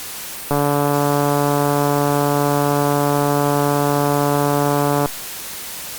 click train, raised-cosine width 1 ms, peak -4 dBFS, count 656, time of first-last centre 0.51-5.059 s, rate 144 Hz, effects white hiss -30 dBFS RMS until 5.98 s + Opus 48 kbps

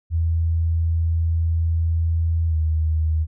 sine tone with pitch glide, 82.41 to 79.05 Hz, E2 to D#2, 0 to +28 cents, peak -17 dBFS, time 0.1-3.27 s, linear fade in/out 50 ms, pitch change -72 cents, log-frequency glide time 2.48-2.55 s, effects none

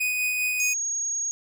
45% pulse tone with tremolo, 2489 Hz, D#7, in tune, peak -22 dBFS, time 0-0.74 s, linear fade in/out 10 ms, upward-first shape sine, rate 5 Hz, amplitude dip 25%
sine tone, 6590 Hz, G#8, 14 cents flat, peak -25 dBFS, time 0.6-1.31 s, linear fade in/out 0 ms
effects none

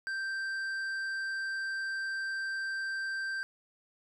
sine tone with tanh clipping, 1568 Hz, G6, in tune, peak -34 dBFS, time 0.07-3.43 s, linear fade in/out 0 ms, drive 8 dB, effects none

